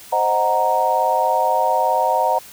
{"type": "chord", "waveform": "sine", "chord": "C half-diminished seventh", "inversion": "none", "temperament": "equal", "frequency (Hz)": [523.3, 622.3, 740, 932.3], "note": ["C5", "Eb5", "Gb5", "Bb5"], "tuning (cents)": [0, 0, 0, 0], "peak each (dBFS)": [-23, -22, -20, -18], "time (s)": [0.12, 2.39], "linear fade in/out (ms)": 10, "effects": ["white hiss -41 dBFS RMS until 2.52 s"]}